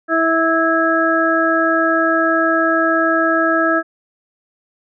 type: harmonic tone with a mistuned harmonic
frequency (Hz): 326.4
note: E4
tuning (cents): -17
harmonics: 1 / 2 / 4 / 5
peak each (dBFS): -18 / -18 / -18 / -18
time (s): 0.08-3.83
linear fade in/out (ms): 50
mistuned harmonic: 5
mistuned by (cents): +16
effects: none